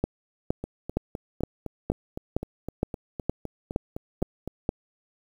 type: two click trains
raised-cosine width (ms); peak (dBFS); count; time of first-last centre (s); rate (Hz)
2; -10 / -19; 11 / 16; 0.04-4.691 / 0.64-4.476; 2.15 / 3.91
effects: 8-bit